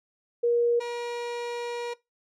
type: tone pair in turn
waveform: sine / 30% pulse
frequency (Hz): 474.6 / 477.6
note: A#4 / A#4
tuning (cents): +31 / +42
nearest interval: unison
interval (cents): 11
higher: second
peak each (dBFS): -20 / -28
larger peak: first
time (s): 0.43-0.8 / 0.8-1.94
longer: second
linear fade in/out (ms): 10
effects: noise-tail reverb RT60 0.2 s tail -20 dB re dry + low-pass 6000 Hz 12 dB/octave